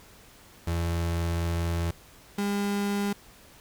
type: tone pair in turn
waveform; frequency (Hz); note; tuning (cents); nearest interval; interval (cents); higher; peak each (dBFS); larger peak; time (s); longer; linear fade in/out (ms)
35% pulse; 84.5 / 202.1; E2 / G#3; +43 / -47; octave + minor third; 1510; second; -24; neither; 0.67-1.91 / 2.38-3.13; first; 5
effects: pink hiss -53 dBFS RMS until 3.6 s